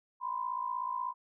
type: tone pair together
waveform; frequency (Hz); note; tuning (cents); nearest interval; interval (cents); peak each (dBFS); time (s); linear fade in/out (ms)
sine; 977 / 1033.4; B5 / C6; -19 / -22; minor second; 97; -36 / -35; 0.2-1.14; 50
effects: none